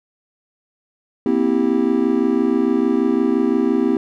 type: chord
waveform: triangle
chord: C dominant seventh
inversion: third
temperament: just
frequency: 235.5 / 261.6 / 327 / 392.4 Hz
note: Bb3 / C4 / E4 / G4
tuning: +18 / 0 / -14 / +2 cents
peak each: -19 / -17 / -18 / -19 dBFS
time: 1.26-3.97 s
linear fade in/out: 2 ms
effects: none